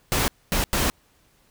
pink noise bursts at uneven times, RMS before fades -22 dBFS, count 3, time 0.12-0.28 / 0.52-0.64 / 0.73-0.9 s, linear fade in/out 0 ms, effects pink hiss -61 dBFS RMS until 1.5 s

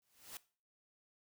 white noise with exponential growth, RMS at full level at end -45 dBFS, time 0.02-0.37 s, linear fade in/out 2 ms, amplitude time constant 75 ms, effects noise-tail reverb RT60 0.4 s tail -19 dB re dry

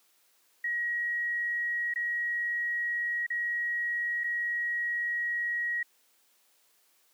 sine tone with dropouts, 1901 Hz, A#6, 33 cents sharp, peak -28 dBFS, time 0.64-5.83 s, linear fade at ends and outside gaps 5 ms, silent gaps 1.939-1.958 / 3.266-3.302 / 4.237-4.241 s, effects white hiss -67 dBFS RMS until 7.13 s + high-pass 300 Hz 12 dB/octave

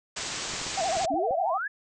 white low-pass noise, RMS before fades -34 dBFS, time 0.16-1.06 s, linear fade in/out 10 ms, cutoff 8000 Hz, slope 96 dB/octave
clicks, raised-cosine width 2 ms, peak -28 dBFS, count 7, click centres 0.537 / 0.615 / 0.666 / 0.97 / 1.049 / 1.141 / 1.309 s
sine tone with vibrato, 711 Hz, F5, 31 cents sharp, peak -25 dBFS, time 0.77-1.58 s, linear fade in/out 10 ms, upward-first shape sine, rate 13 Hz, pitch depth 180 cents each way
sine exponential sweep, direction up, 261.6 to 1760 Hz, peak -28 dBFS, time 1.1-1.68 s, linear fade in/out 10 ms
effects none

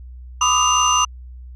sine tone cluster, 1002 / 1190 / 1254 / 2804 / 6060 Hz, B5 / D6 / D#6 / F7 / F#8, +25 / +22 / +13 / +6 / +40 cents, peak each -19 dBFS, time 0.41-1.05 s, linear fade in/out 5 ms, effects tanh soft clip ceiling -7 dBFS + added 62 Hz sine -34 dBFS peak until 1.55 s

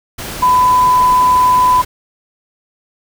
sine tone in noise, 1002 Hz, B5, 25 cents sharp, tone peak -7 dBFS, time 0.42-1.82 s, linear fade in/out 10 ms, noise pink, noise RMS -25 dBFS, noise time 0.18-1.85 s, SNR +15 dB, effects none

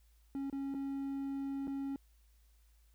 triangle tone with dropouts, 274.8 Hz, C#4, 15 cents flat, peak -34 dBFS, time 0.35-1.96 s, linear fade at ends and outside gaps 1 ms, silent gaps 0.499-0.527 / 0.741-0.747 / 1.672-1.678 s, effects added 55 Hz sine -63 dBFS peak until 2.94 s + white hiss -75 dBFS RMS until 2.94 s

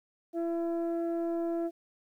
sine tone pair together, 336.6 / 672.5 Hz, E4 / E5, +36 / +34 cents, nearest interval octave, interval 1198 cents, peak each -28 / -33 dBFS, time 0.33-1.71 s, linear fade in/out 50 ms, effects tanh soft clip ceiling -26 dBFS + 11-bit

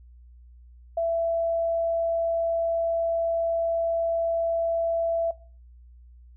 sine tone, 667 Hz, E5, 20 cents sharp, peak -22 dBFS, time 0.97-5.31 s, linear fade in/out 5 ms, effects noise-tail reverb RT60 0.4 s tail -19 dB re dry + added 60 Hz sine -47 dBFS peak until 6.36 s

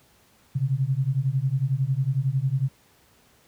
sine beating tone pair, 128.4 / 139.4 Hz, C3 / C#3, -32 / +10 cents, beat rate 11 Hz, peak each -24 dBFS, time 0.55-2.69 s, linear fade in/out 10 ms, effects pink hiss -59 dBFS RMS until 3.47 s + high-pass 60 Hz 12 dB/octave

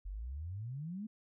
sine exponential sweep, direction up, 43.65 to 224.5 Hz, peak -39 dBFS, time 0.05-1.07 s, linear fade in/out 10 ms, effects none

